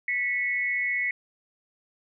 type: tone pair together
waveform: sine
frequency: 1965.1 / 2200 Hz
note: B6 / C#7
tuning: -9 / -14 cents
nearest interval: major second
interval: 195 cents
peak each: -27 dBFS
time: 0.08-1.11 s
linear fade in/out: 2 ms
effects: none